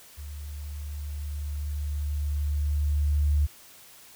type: tone with level ramp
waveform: sine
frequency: 73.3 Hz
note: D2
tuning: 3 cents flat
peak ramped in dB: -36 to -19 dBFS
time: 0.17-3.47 s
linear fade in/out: 20 ms
effects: white hiss -51 dBFS RMS until 4.15 s